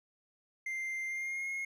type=tone with pitch glide; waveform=triangle; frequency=2093 to 2156 Hz; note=C7 to C#7; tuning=0 to -49 cents; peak=-33 dBFS; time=0.66-1.65 s; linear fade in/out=5 ms; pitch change=+51 cents; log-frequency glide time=1.07-1.49 s; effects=none